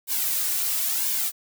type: noise with flanger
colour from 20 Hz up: blue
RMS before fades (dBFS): -25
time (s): 0.07-1.32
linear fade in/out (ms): 50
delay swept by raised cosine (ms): 1.5 to 3.2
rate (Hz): 0.98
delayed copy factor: -0.85
effects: none